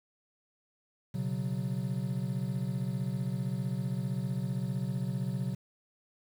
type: chord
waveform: triangle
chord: B suspended second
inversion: none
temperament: just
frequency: 123.47 / 138.9 / 185.21 Hz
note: B2 / C#3 / F#3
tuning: 0 / +4 / +2 cents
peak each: -33 dBFS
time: 1.14-5.55 s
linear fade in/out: 10 ms
effects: 9-bit